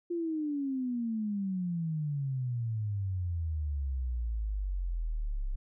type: exponential sweep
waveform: sine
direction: down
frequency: 350 to 32.53 Hz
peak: -30 dBFS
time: 0.1-5.56 s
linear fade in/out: 10 ms
effects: none